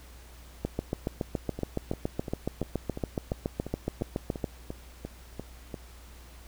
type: two click trains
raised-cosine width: 2 ms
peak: -15 / -22 dBFS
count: 28 / 13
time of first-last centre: 0.65-4.442 / 1.59-5.742 s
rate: 7.12 / 2.89 Hz
effects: added 60 Hz sine -48 dBFS peak until 6.47 s + pink hiss -54 dBFS RMS until 6.47 s